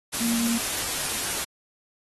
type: tone in noise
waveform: sine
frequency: 233.1 Hz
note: A#3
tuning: in tune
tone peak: -23 dBFS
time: 0.2-0.59 s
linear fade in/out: 20 ms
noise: white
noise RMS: -28 dBFS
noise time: 0.12-1.45 s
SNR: +2 dB
effects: AAC 32 kbps